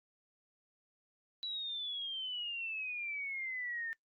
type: exponential sweep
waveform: sine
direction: down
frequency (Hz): 3951 to 1799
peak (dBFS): -37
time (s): 1.43-3.93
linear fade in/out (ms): 0
effects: noise-tail reverb RT60 0.1 s tail -25 dB re dry + Opus 48 kbps